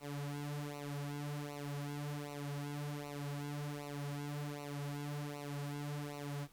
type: tone with flanger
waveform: sawtooth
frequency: 144.8 Hz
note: D3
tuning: 24 cents flat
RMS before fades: -42 dBFS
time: 0-6.48 s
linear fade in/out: 50 ms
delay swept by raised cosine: 0.59 to 5.29 ms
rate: 1.3 Hz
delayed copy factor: -1
effects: pink hiss -66 dBFS RMS until 6.52 s + MP3 96 kbps